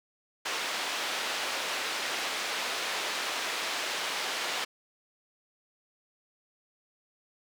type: band-pass noise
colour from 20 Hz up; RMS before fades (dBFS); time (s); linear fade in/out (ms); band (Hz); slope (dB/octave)
white; -33; 0.45-4.65; 10; 410 to 3800; 12
effects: none